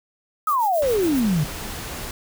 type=noise with tremolo; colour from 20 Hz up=violet; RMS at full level=-33 dBFS; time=0.47-1.2 s; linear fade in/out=0 ms; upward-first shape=sine; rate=7.3 Hz; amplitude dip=75%
type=exponential sweep; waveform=sine; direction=down; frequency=1300 to 142 Hz; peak=-17 dBFS; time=0.47-1.44 s; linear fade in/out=5 ms
type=noise; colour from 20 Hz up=pink; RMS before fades=-32 dBFS; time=0.82-2.11 s; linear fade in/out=2 ms
effects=none